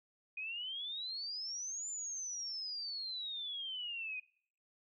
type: exponential two-way sweep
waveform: sine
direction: up then down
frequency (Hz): 2469 to 7180 to 2469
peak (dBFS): -39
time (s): 0.37-4.2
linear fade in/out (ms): 5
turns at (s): 1.89
effects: noise-tail reverb RT60 0.6 s tail -23 dB re dry